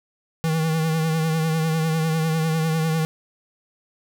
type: tone with vibrato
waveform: square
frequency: 160.2 Hz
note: E3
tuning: 49 cents flat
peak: -20 dBFS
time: 0.44-3.05 s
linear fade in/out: 0 ms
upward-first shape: triangle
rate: 10 Hz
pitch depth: 46 cents each way
effects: none